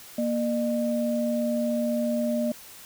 sine tone pair together, 235.2 / 604.8 Hz, A#3 / D#5, +16 / -49 cents, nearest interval octave + major third, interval 1635 cents, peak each -25 / -27 dBFS, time 0.18-2.52 s, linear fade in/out 5 ms, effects white hiss -46 dBFS RMS until 2.85 s

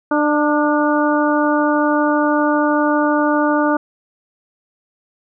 harmonic tone with a mistuned harmonic, 297.9 Hz, D4, 25 cents sharp, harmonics 1 / 2 / 3 / 4 / 5, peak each -16 / -19 / -21 / -22 / -23 dBFS, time 0.11-3.77 s, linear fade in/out 5 ms, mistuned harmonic 5, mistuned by -41 cents, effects none

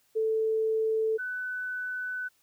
sine tone pair in turn, 441 / 1499.3 Hz, A4 / F#6, +4 / +22 cents, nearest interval octave + major sixth, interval 2118 cents, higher second, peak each -24 / -31 dBFS, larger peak first, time 0.15-1.18 / 1.18-2.29 s, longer second, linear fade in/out 20 ms, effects white hiss -68 dBFS RMS until 2.42 s

